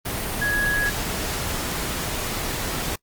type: tone in noise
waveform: sine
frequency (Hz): 1668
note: G#6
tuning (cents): +7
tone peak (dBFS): -20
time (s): 0.41-0.9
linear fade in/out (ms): 10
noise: pink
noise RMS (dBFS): -27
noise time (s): 0.05-2.96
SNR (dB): +4
effects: noise-tail reverb RT60 0.1 s tail -23 dB re dry + Opus 32 kbps